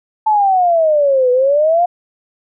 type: exponential two-way sweep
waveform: sine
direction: down then up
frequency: 880 to 492 to 718 Hz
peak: -9 dBFS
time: 0.26-1.86 s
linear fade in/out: 10 ms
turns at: 1.31 s
effects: none